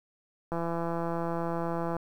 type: click train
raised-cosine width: 1 ms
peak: -19 dBFS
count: 244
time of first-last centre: 0.52-1.966 s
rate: 168 Hz
effects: 9-bit